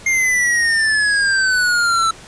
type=exponential sweep; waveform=square; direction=down; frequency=2126 to 1318.5 Hz; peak=-14 dBFS; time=0.06-2.11 s; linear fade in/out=5 ms; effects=pink hiss -39 dBFS RMS until 2.27 s + resampled to 22050 Hz